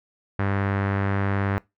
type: tone with low-pass filter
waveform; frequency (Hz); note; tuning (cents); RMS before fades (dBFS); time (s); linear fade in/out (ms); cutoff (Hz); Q
sawtooth; 98.8; G2; +14; -24; 0.39-1.58; 0; 1700; 2.2
effects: noise-tail reverb RT60 0.2 s tail -22 dB re dry